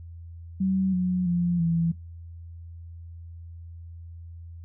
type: tone with pitch steps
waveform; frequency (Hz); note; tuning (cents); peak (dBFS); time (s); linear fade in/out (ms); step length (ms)
sine; 190 / 181.94 / 174.23 / 166.84; F#3 / F#3 / F3 / E3; +46 / -29 / -4 / +21; -21; 0.6-1.92; 10; 330
effects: noise-tail reverb RT60 0.3 s tail -23 dB re dry + added 84 Hz sine -39 dBFS peak until 4.64 s